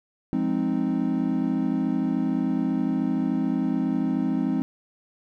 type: chord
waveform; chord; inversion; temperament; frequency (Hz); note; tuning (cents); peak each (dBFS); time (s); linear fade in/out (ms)
triangle; F minor seventh; none; equal; 174.61 / 207.7 / 261.6 / 311.1; F3 / Ab3 / C4 / Eb4; 0 / 0 / 0 / 0; -28 / -26 / -23 / -27; 0.33-4.62; 0
effects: none